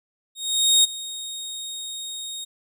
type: tone with ADSR envelope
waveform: 25% pulse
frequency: 3729 Hz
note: A#7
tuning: in tune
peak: -9 dBFS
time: 0.35-2.45 s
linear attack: 490 ms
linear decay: 16 ms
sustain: -18 dB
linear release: 14 ms
effects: none